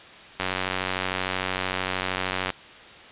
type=click train; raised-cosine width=0.3 ms; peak=-9 dBFS; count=197; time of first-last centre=0.4-2.503 s; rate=93.2 Hz; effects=white hiss -45 dBFS RMS until 3.11 s + resampled to 8000 Hz